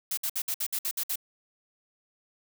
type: noise bursts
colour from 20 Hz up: blue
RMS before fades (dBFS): -30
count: 9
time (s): 0.11-1.158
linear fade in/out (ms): 5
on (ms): 64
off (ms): 59
effects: none